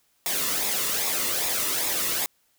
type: noise with flanger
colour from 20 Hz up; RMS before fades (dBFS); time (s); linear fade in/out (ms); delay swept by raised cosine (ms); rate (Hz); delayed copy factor
white; -26; 0.26-2.26; 0; 0.66 to 1.31; 2.5; -0.6
effects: white hiss -67 dBFS RMS until 2.58 s